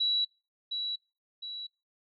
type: tone with echo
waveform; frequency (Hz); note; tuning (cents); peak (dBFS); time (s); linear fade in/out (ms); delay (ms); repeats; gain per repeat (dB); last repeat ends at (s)
sine; 3917; B7; -15; -25; 0-0.25; 10; 710; 2; -6; 1.67
effects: noise-tail reverb RT60 0.3 s tail -23 dB re dry